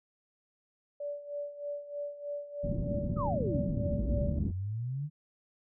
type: tone with tremolo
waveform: sine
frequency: 579 Hz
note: D5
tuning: 25 cents flat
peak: -33 dBFS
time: 1-4.39 s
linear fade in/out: 5 ms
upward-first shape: sine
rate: 3.2 Hz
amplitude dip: 75%
type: low-pass noise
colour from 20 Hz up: white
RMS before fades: -33 dBFS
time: 2.63-4.52 s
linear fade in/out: 20 ms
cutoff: 230 Hz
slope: 24 dB/octave
type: exponential two-way sweep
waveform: sine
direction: down then up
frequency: 1330 to 53.7 to 154.3 Hz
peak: -32 dBFS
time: 3.16-5.1 s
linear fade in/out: 50 ms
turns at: 3.99 s
effects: none